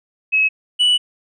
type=tone pair in turn; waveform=sine / triangle; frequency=2569 / 2956 Hz; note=E7 / F#7; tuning=-45 / -2 cents; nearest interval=major second; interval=243 cents; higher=second; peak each=-12 / -10 dBFS; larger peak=second; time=0.32-0.49 / 0.79-0.98 s; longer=second; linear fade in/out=20 ms; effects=resampled to 22050 Hz